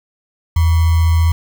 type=tone with sample-and-hold; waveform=sine; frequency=82.41 Hz; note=E2; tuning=in tune; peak=-9 dBFS; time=0.56-1.32 s; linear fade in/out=5 ms; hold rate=1050 Hz; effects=none